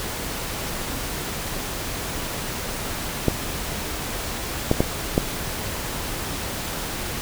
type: clicks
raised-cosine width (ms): 2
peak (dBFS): -3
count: 4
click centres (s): 3.283 / 4.714 / 4.805 / 5.179
effects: pink hiss -29 dBFS RMS until 7.21 s